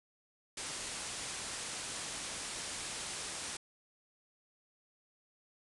white low-pass noise, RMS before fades -42 dBFS, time 0.57-3.57 s, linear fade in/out 5 ms, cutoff 10000 Hz, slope 96 dB/octave, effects none

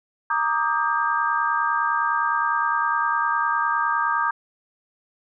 sine chord, Eb major seventh, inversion second, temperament equal with one note detuned, 932.3 / 1174.7 / 1244.5 / 1599.1 Hz, Bb5 / D6 / Eb6 / G6, 0 / 0 / 0 / +34 cents, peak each -25 dBFS, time 0.3-4.31 s, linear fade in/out 5 ms, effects none

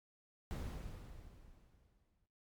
brown noise with exponential decay, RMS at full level -39 dBFS, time 0.51-2.26 s, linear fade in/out 0 ms, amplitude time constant 380 ms, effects noise-tail reverb RT60 0.4 s tail -19 dB re dry + MP3 96 kbps

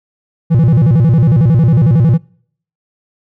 triangle tone with vibrato, 138.59 Hz, C#3, in tune, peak -4 dBFS, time 0.5-2.18 s, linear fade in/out 20 ms, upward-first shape square, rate 11 Hz, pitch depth 300 cents each way, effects noise-tail reverb RT60 0.6 s tail -26 dB re dry

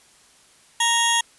20% pulse tone pair together, 932.3 / 3320 Hz, A#5 / G#7, 0 / -1 cents, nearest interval octave + minor seventh, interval 2199 cents, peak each -15 dBFS, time 0.8-1.21 s, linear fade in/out 5 ms, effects white hiss -54 dBFS RMS until 1.38 s + resampled to 24000 Hz

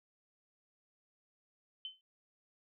sine tone with exponential decay, 3063 Hz, G7, 41 cents flat, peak -37 dBFS, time 1.85-2.01 s, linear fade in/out 1 ms, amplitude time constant 34 ms, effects none

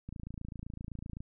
click train, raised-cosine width 5 ms, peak -29 dBFS, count 32, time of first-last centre 0.09-1.205 s, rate 27.8 Hz, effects none

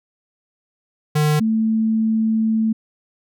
square / sine tone pair in turn, 151 / 221.3 Hz, D3 / A3, +48 / +10 cents, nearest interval perfect fifth, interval 662 cents, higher second, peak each -15 dBFS, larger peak neither, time 1.15-1.4 / 1.4-2.73 s, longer second, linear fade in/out 10 ms, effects none

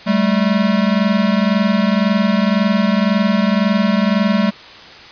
square tone pair together, 194.4 / 216.3 Hz, G3 / A3, -14 / -29 cents, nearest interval major second, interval 185 cents, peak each -16 dBFS, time 0.06-4.51 s, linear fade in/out 20 ms, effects white hiss -37 dBFS RMS until 5.11 s + resampled to 11025 Hz

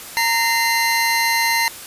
25% pulse tone pair together, 922 / 2072 Hz, A#5 / C7, -19 / -17 cents, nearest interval octave + major second, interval 1402 cents, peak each -15 dBFS, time 0.17-1.68 s, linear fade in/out 0 ms, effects white hiss -35 dBFS RMS until 1.86 s + resampled to 32000 Hz

